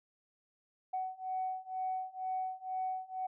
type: beating tone pair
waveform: sine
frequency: 748 / 750.1 Hz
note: F#5 / F#5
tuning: +19 / +23 cents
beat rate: 2.1 Hz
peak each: -38 / -37 dBFS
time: 0.93-3.27 s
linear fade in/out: 10 ms
effects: tanh soft clip ceiling -27 dBFS